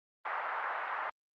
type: band-pass noise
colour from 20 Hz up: pink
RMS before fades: -36 dBFS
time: 0.25-1.1 s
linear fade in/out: 5 ms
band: 770 to 1800 Hz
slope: 24 dB/octave
effects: Opus 24 kbps